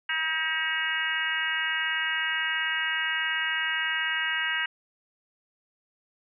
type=harmonic tone with a mistuned harmonic; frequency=318.6 Hz; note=D#4; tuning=41 cents sharp; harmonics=3 / 4 / 5 / 6 / 7 / 8 / 9; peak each=-39 / -39 / -30 / -30 / -35 / -39 / -32 dBFS; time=0.09-4.66 s; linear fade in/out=5 ms; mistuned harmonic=8; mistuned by=+21 cents; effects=none